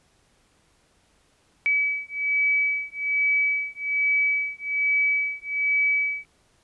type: beating tone pair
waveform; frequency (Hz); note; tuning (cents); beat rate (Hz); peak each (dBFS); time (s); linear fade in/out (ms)
sine; 2286 / 2287.2; D7 / D7; -47 / -46; 1.2; -24; 1.66-6.25; 0
effects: pink hiss -63 dBFS RMS until 6.63 s + resampled to 24000 Hz